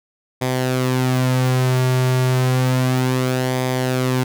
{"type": "tone with flanger", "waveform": "sawtooth", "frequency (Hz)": 128.1, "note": "C3", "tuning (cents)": -36, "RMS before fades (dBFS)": -18, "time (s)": [0.41, 4.24], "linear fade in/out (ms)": 10, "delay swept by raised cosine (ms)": [0.71, 4.01], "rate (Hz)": 0.31, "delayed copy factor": -0.5, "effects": []}